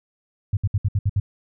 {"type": "tone bursts", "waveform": "sine", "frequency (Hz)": 100, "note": "G2", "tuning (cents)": 35, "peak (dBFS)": -16, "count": 7, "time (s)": [0.53, 1.2], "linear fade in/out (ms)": 5, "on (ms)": 40, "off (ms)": 65, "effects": []}